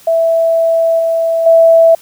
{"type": "tone with level steps", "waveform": "sine", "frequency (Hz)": 659.3, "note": "E5", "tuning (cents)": 0, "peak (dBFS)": [-8, -10, -3], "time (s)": [0.07, 1.95], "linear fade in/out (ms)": 5, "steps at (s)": [0.99, 1.46], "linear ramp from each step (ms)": 5, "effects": ["white hiss -42 dBFS RMS until 2.01 s"]}